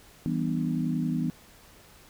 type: chord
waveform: sine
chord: E minor seventh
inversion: none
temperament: equal with one note detuned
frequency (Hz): 164.81 / 196 / 246.9 / 298.5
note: E3 / G3 / B3 / D4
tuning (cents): 0 / 0 / 0 / +28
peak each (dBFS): -29 / -34 / -29 / -34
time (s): 0.26-1.3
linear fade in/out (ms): 0
effects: pink hiss -54 dBFS RMS until 2.09 s